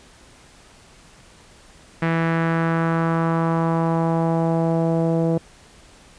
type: tone with low-pass filter sweep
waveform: sawtooth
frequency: 164.81 Hz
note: E3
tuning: in tune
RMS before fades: -20 dBFS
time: 2.02-5.38 s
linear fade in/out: 5 ms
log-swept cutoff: 2000 to 550 Hz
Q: 2.1
effects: pink hiss -49 dBFS RMS until 6.18 s + resampled to 22050 Hz